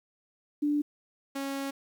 sine / sawtooth tone pair in turn, 293.7 / 274.9 Hz, D4 / C#4, 0 / -14 cents, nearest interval minor second, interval 114 cents, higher first, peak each -24 / -28 dBFS, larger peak first, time 0.62-0.82 / 1.35-1.71 s, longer second, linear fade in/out 10 ms, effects 10-bit

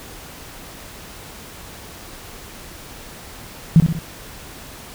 sine tone with echo, 163.6 Hz, E3, 13 cents flat, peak -5 dBFS, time 3.76-3.8 s, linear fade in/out 0 ms, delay 63 ms, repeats 3, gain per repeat -6 dB, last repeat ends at 3.989 s, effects pink hiss -38 dBFS RMS until 4.94 s

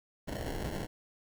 pink noise with sample-and-hold, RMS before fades -37 dBFS, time 0.27-0.87 s, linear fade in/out 20 ms, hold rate 1225 Hz, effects none

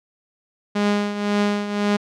sawtooth tone with tremolo, 205.5 Hz, G#3, 18 cents flat, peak -12 dBFS, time 0.75-1.97 s, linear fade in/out 10 ms, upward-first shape triangle, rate 1.9 Hz, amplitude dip 70%, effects low-pass 5000 Hz 12 dB/octave

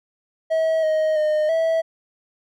triangle tone with pitch steps, 643 / 626 / 612 / 652 Hz, E5 / D#5 / D#5 / E5, -43 / +10 / -29 / -19 cents, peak -15 dBFS, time 0.5-1.82 s, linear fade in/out 20 ms, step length 330 ms, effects none

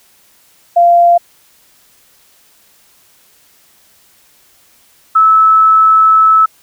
sine tone pair in turn, 692 / 1303.8 Hz, F5 / E6, -16 / -19 cents, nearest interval major seventh, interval 1097 cents, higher second, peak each -4 dBFS, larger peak neither, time 0.76-1.18 / 5.15-6.46 s, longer second, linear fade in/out 10 ms, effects white hiss -49 dBFS RMS until 6.62 s

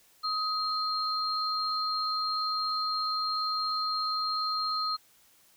sine tone pair together, 1262 / 4199 Hz, D#6 / C8, +24 / +5 cents, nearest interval octave + major sixth, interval 2081 cents, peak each -30 / -31 dBFS, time 0.23-4.97 s, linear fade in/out 20 ms, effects white hiss -62 dBFS RMS until 5.56 s

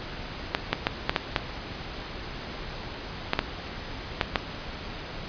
clicks, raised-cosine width 0.3 ms, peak -5 dBFS, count 10, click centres 0.549 / 0.73 / 0.869 / 1.095 / 1.162 / 1.362 / 3.334 / 3.391 / 4.212 / 4.358 s, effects pink hiss -37 dBFS RMS until 5.28 s + resampled to 11025 Hz

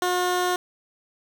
15% pulse tone, 360 Hz, F#4, 47 cents flat, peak -15 dBFS, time 0.02-0.56 s, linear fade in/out 2 ms, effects none

